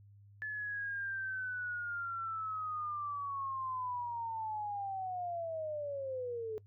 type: linear sweep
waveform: sine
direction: down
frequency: 1729 to 426 Hz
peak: -36 dBFS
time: 0.42-6.58 s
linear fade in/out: 0 ms
effects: noise-tail reverb RT60 0.1 s tail -22 dB re dry + added 101 Hz sine -56 dBFS peak until 6.66 s